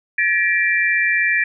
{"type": "tone cluster", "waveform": "sine", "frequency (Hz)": [1726, 1909, 2354], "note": ["A6", "A#6", "D7"], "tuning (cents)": [-34, 41, 3], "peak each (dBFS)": -19, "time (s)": [0.18, 1.44], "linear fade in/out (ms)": 5, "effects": []}